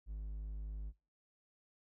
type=tone; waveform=triangle; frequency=51.91 Hz; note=G#1; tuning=in tune; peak=-38 dBFS; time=0.06-0.93 s; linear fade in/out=50 ms; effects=noise-tail reverb RT60 0.3 s tail -24 dB re dry